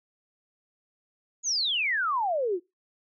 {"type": "exponential sweep", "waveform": "sine", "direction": "down", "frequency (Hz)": [6890, 329.6], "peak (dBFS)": -24, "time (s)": [1.43, 2.6], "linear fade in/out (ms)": 50, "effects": ["noise-tail reverb RT60 0.2 s tail -22 dB re dry"]}